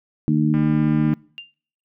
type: harmonic tone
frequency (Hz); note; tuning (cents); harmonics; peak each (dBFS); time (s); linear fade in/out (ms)
76.3; D#2; -33; 2 / 3 / 4; -19 / -19 / -21; 0.28-1.14; 0
type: click train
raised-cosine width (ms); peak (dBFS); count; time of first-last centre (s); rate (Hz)
0.5; -22; 120; 0.54-1.135; 200
type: tone with exponential decay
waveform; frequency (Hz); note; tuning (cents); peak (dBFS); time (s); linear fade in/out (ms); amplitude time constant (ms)
sine; 2794; F7; 0; -28; 1.38-1.54; 0; 33
effects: noise-tail reverb RT60 0.6 s tail -26 dB re dry